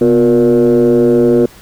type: tone with frequency modulation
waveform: sine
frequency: 358.8 Hz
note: F4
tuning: 47 cents sharp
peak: -5 dBFS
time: 0.01-1.46 s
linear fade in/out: 5 ms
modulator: 113 Hz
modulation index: 1.3
effects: tanh soft clip ceiling -3 dBFS + pink hiss -40 dBFS RMS until 1.61 s